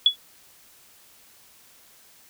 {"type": "tone with exponential decay", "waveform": "sine", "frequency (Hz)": 3389, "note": "G#7", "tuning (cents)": 34, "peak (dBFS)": -9, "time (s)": [0.06, 0.16], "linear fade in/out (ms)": 2, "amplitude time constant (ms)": 21, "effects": ["white hiss -54 dBFS RMS until 2.29 s"]}